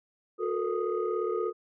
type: tone cluster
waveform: sine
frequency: 362.5 / 437.8 / 474.7 / 1243 Hz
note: F#4 / A4 / A#4 / D#6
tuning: -35 / -9 / +31 / -2 cents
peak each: -31 / -30 / -34 / -36 dBFS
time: 0.38-1.53 s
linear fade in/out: 50 ms
effects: tanh soft clip ceiling -19 dBFS